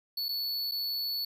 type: tone with dropouts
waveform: square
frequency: 4434 Hz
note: C#8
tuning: in tune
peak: -31 dBFS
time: 0.17-1.25 s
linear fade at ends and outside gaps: 5 ms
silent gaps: 0.285-0.289 / 0.713-0.718 s
effects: none

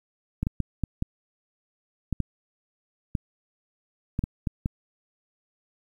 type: clicks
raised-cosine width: 5 ms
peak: -13 dBFS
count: 12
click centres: 0.43 / 0.469 / 0.603 / 0.837 / 1.024 / 2.127 / 2.203 / 3.152 / 4.191 / 4.239 / 4.472 / 4.659 s
effects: 9-bit

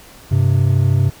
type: tone pair together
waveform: triangle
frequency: 98 / 130.89 Hz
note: G2 / C3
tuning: 0 / +1 cents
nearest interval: perfect fourth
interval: 501 cents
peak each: -12 dBFS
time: 0.31-1.1 s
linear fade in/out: 10 ms
effects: pink hiss -42 dBFS RMS until 1.2 s

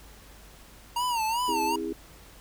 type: tone with vibrato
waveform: square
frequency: 932.3 Hz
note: A#5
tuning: in tune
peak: -26 dBFS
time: 0.96-1.76 s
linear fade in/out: 5 ms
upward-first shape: sine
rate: 2.6 Hz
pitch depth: 120 cents each way
type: chord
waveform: sine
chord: C augmented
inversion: none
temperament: just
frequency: 261.6 / 327 / 408.8 Hz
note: C4 / E4 / G#4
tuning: 0 / -14 / -27 cents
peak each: -37 / -32 / -33 dBFS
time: 1.48-1.93 s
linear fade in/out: 5 ms
effects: added 50 Hz sine -52 dBFS peak until 2.4 s + pink hiss -52 dBFS RMS until 2.4 s

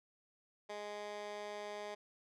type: tone with high-pass filter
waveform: 15% pulse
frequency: 207.5 Hz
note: G#3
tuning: 1 cent flat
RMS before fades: -45 dBFS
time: 0.69-1.95 s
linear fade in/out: 10 ms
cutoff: 500 Hz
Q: 1.1
effects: low-pass 6000 Hz 12 dB/octave

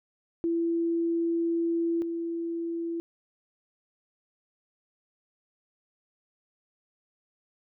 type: tone pair in turn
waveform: sine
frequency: 335.4 / 335.4 Hz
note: E4 / E4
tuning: +30 / +30 cents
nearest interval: unison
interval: 0 cents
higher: neither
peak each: -24 / -29 dBFS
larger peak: first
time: 0.44-2.02 / 2.02-3 s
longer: first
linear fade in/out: 0 ms
effects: none

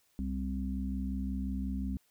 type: harmonic tone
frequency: 65.6 Hz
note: C2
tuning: 5 cents sharp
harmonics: 1 / 3 / 4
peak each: -35 / -36 / -39 dBFS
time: 0.19-1.97 s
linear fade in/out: 0 ms
effects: white hiss -71 dBFS RMS until 2.1 s

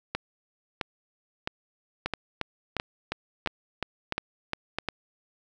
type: two click trains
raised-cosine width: 0.3 ms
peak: -12 / -12 dBFS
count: 8 / 9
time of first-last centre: 0.15-4.786 / 2.06-4.887 s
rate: 1.51 / 2.83 Hz
effects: none

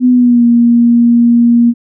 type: tone with pitch glide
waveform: sine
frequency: 250 to 236.5 Hz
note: B3 to A#3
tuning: +21 to +25 cents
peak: -4 dBFS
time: 0-1.74 s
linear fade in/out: 50 ms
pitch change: -96 cents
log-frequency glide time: 0.1-0.45 s
effects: none

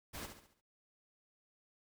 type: noise with echo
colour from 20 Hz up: pink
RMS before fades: -45 dBFS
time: 0.13-0.27 s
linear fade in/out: 20 ms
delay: 69 ms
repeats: 5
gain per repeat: -7 dB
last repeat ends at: 0.615 s
effects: none

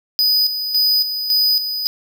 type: tone with tremolo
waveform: square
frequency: 4978 Hz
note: D#8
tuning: in tune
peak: -13 dBFS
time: 0.19-1.87 s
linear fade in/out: 0 ms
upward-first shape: square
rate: 1.8 Hz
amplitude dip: 60%
effects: none

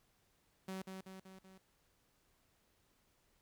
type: tone with echo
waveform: sawtooth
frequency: 189.4 Hz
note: F#3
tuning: 41 cents sharp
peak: -38 dBFS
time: 0.68-0.82 s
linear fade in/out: 5 ms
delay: 190 ms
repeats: 4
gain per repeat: -4 dB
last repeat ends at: 1.58 s
effects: pink hiss -75 dBFS RMS until 3.41 s

